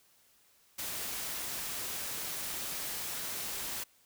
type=noise; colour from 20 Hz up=white; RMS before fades=-38 dBFS; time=0.78-3.84 s; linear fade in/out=10 ms; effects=white hiss -66 dBFS RMS until 4.05 s